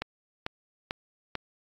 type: click train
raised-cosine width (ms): 0.3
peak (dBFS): -15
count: 4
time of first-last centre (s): 0.02-1.353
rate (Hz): 2.25
effects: AAC 48 kbps